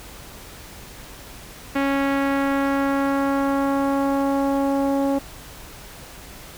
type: tone with low-pass filter sweep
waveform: sawtooth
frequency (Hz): 276.2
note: C#4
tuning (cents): -6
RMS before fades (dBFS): -21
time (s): 1.75-5.19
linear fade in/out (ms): 10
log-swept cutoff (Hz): 2300 to 710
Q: 1.4
effects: added 50 Hz sine -47 dBFS peak until 6.57 s + pink hiss -41 dBFS RMS until 6.57 s